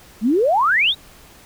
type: exponential sweep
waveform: sine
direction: up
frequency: 198.6 to 3951 Hz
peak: -13 dBFS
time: 0.21-0.95 s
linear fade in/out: 50 ms
effects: pink hiss -46 dBFS RMS until 1.45 s